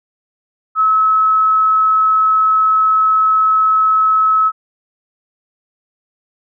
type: tone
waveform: sine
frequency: 1292 Hz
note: E6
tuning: 35 cents flat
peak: -9 dBFS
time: 0.75-4.52 s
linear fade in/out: 50 ms
effects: none